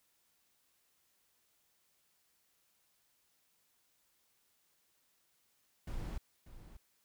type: noise with echo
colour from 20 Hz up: brown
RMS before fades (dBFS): -40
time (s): 5.87-6.18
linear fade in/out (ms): 5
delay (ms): 590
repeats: 1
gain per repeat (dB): -13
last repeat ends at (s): 6.77
effects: white hiss -75 dBFS RMS until 7.04 s